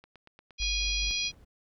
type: click train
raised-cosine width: 0.3 ms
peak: -35 dBFS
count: 6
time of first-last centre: 0.04-0.624 s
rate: 8.56 Hz
type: harmonic tone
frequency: 822 Hz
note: G#5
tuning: 18 cents flat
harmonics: 3 / 4 / 5 / 6 / 7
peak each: -33 / -34 / -35 / -36 / -36 dBFS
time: 0.58-1.32 s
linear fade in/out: 50 ms
type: tone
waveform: sine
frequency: 51.3 Hz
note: G#1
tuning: 21 cents flat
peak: -32 dBFS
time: 0.6-1.11 s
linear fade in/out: 0 ms
type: noise with tremolo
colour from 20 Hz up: brown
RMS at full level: -50 dBFS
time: 0.8-1.45 s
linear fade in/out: 10 ms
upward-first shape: square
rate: 4.6 Hz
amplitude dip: 40%
effects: none